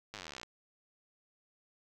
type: slowing click train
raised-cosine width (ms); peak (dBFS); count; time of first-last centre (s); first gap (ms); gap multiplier
0.2; -26; 24; 0.14-0.432; 9; 1.03
effects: none